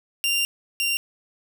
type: tone pair in turn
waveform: sawtooth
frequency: 2783 / 2773 Hz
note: F7 / F7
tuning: -7 / -13 cents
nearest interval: unison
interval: 6 cents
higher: first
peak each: -17 / -18 dBFS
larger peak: first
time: 0.24-0.45 / 0.8-0.97 s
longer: first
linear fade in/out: 0 ms
effects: 9-bit